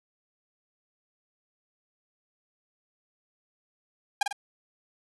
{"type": "tone with echo", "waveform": "sawtooth", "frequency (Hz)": 810, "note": "G#5", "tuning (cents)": -43, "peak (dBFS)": -16, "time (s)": [4.21, 4.23], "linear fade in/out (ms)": 5, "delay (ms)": 49, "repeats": 2, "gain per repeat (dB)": -6, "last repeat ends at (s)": 4.328, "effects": ["resampled to 24000 Hz", "8-bit"]}